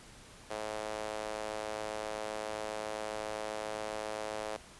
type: tone with high-pass filter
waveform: sawtooth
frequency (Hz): 107.5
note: A2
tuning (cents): -40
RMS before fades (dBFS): -39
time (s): 0.5-4.57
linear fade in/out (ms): 10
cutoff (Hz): 560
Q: 2.2
effects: pink hiss -54 dBFS RMS until 4.79 s + resampled to 24000 Hz